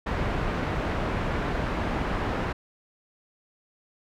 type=low-pass noise; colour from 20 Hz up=pink; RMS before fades=-28 dBFS; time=0.06-2.53 s; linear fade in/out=10 ms; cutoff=1800 Hz; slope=12 dB/octave; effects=none